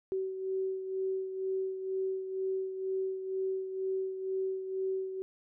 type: beating tone pair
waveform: sine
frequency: 380 / 382.1 Hz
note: F#4 / G4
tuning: +46 / -44 cents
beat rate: 2.1 Hz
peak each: -32 / -40 dBFS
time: 0.12-5.22 s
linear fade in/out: 0 ms
effects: none